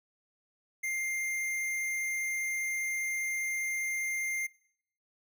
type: tone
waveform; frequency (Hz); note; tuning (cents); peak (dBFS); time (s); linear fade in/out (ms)
square; 2105; C7; +10; -32; 0.83-4.47; 10
effects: noise-tail reverb RT60 0.7 s tail -22 dB re dry